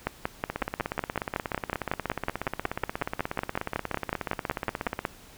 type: two click trains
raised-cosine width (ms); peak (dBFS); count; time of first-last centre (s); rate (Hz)
0.5; -14 / -11; 76 / 28; 0.5-4.991 / 0.07-5.052; 16.7 / 5.42
effects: pink hiss -51 dBFS RMS until 5.37 s